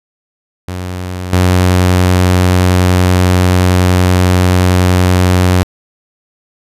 sawtooth tone with level steps, 91 Hz, F#2, 28 cents flat, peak -15 / -3 dBFS, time 0.68-5.63 s, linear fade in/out 0 ms, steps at 1.33 s, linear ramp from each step 2 ms, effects resampled to 32000 Hz

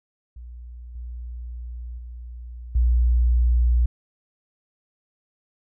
sine tone with level steps, 59.9 Hz, A#1, 48 cents sharp, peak -36 / -31 / -34 / -15 dBFS, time 0.36-3.86 s, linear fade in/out 5 ms, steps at 0.95 / 1.98 / 2.75 s, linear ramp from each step 5 ms, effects none

